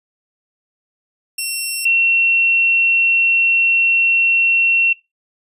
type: tone pair in turn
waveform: 10% pulse / sine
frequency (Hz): 2720 / 2720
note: F7 / F7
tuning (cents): -46 / -46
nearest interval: unison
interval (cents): 0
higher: neither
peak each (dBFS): -11 / -11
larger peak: neither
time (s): 1.38-1.85 / 1.85-4.93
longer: second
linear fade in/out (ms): 5
effects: noise-tail reverb RT60 0.2 s tail -18 dB re dry + resampled to 32000 Hz